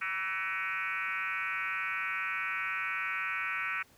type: tone with frequency modulation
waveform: sine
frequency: 1881 Hz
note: A#6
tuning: 15 cents sharp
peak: -31 dBFS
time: 0.01-3.83 s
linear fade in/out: 10 ms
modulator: 184 Hz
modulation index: 3.5
effects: pink hiss -62 dBFS RMS until 3.97 s + high-pass 60 Hz 12 dB/octave